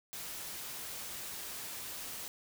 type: noise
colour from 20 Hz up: white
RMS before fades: -43 dBFS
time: 0.13-2.28 s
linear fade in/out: 0 ms
effects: none